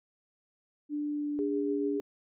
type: tone with pitch glide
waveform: sine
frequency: 295 to 288.8 Hz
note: D4 to D4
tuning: +8 to -29 cents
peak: -30 dBFS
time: 0.89-2.01 s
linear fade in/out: 50 ms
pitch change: -37 cents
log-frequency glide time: 1.11-1.77 s
type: tone with tremolo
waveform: sine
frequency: 407.1 Hz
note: G#4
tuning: 35 cents flat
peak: -29 dBFS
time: 1.39-2 s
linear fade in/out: 0 ms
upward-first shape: triangle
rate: 6.9 Hz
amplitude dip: 35%
effects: none